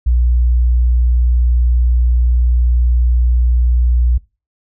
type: tone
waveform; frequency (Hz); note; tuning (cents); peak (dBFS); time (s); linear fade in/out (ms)
sine; 60.4; B1; -38; -8; 0.06-4.18; 10
effects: noise-tail reverb RT60 0.3 s tail -23 dB re dry + tanh soft clip ceiling -5 dBFS